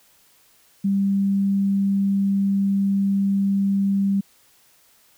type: tone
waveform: sine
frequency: 197.2 Hz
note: G3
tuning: 11 cents sharp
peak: -17 dBFS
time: 0.84-4.21 s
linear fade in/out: 10 ms
effects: white hiss -57 dBFS RMS until 5.17 s